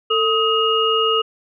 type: tone cluster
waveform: sine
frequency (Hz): 445.8 / 1262 / 2857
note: A4 / D#6 / F7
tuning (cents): +23 / +24 / +39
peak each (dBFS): -19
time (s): 0.1-1.22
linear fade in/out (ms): 10
effects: none